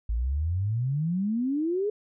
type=exponential sweep; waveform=sine; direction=up; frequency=52.9 to 430 Hz; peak=-24 dBFS; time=0.09-1.9 s; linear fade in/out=5 ms; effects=none